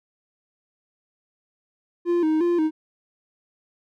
triangle tone with vibrato, 329.6 Hz, E4, in tune, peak -16 dBFS, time 2.05-2.71 s, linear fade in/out 50 ms, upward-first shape square, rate 2.8 Hz, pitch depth 90 cents each way, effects none

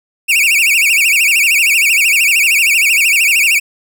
45% pulse tone with vibrato, 2494 Hz, D#7, 3 cents sharp, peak -8 dBFS, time 0.28-3.6 s, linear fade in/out 20 ms, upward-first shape sine, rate 13 Hz, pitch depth 200 cents each way, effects none

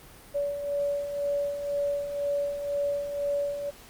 sine beating tone pair, 570 / 572 Hz, C#5 / D5, +48 / -46 cents, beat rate 2 Hz, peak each -35 / -27 dBFS, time 0.34-3.71 s, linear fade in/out 20 ms, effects pink hiss -50 dBFS RMS until 3.89 s + Opus 32 kbps

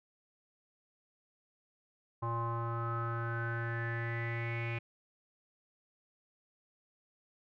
square tone with low-pass filter sweep, 116.54 Hz, A#2, in tune, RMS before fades -36 dBFS, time 2.22-4.79 s, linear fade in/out 10 ms, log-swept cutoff 1000 to 2400 Hz, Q 9, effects none

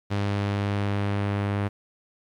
sawtooth tone with low-pass filter sweep, 101.1 Hz, G#2, 46 cents flat, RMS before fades -26 dBFS, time 0.1-1.69 s, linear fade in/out 20 ms, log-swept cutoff 4200 to 2300 Hz, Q 0.89, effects 10-bit

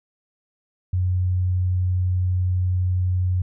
sine tone, 91.2 Hz, F#2, 24 cents flat, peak -18 dBFS, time 0.93-3.42 s, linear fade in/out 5 ms, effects none

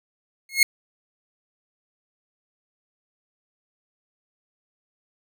sawtooth tone with exponential growth, 2163 Hz, C#7, 43 cents flat, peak -6 dBFS, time 0.49-0.63 s, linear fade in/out 2 ms, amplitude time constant 30 ms, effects none

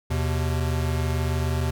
square tone pair together, 79.56 / 126.3 Hz, D#2 / B2, +39 / +39 cents, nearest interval minor sixth, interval 800 cents, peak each -25 / -27 dBFS, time 0.1-1.71 s, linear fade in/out 10 ms, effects none

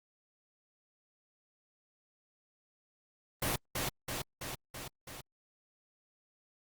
pink noise with echo, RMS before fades -32 dBFS, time 3.42-3.56 s, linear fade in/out 5 ms, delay 330 ms, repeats 5, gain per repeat -3 dB, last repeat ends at 5.21 s, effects Opus 32 kbps

